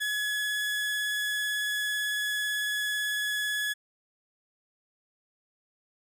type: tone with vibrato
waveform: 30% pulse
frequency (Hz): 1694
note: G#6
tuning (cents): +34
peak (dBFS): -25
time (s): 0-3.74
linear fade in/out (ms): 20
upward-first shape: square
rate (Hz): 18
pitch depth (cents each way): 8
effects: none